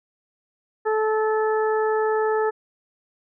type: harmonic tone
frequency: 434.7 Hz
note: A4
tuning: 21 cents flat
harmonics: 1 / 2 / 3 / 4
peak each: -20 / -26 / -30 / -32 dBFS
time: 0.85-2.51 s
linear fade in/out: 20 ms
effects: none